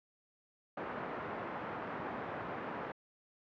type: band-pass noise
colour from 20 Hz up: white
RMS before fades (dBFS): -41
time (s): 0.77-2.92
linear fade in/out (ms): 5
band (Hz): 130 to 1300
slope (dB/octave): 12
effects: low-pass 2000 Hz 12 dB/octave